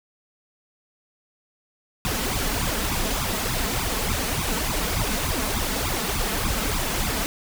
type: noise with flanger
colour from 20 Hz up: pink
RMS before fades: -25 dBFS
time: 2.05-7.26 s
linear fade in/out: 0 ms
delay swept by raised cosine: 0.81 to 4.71 ms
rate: 3.4 Hz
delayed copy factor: +0.95
effects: none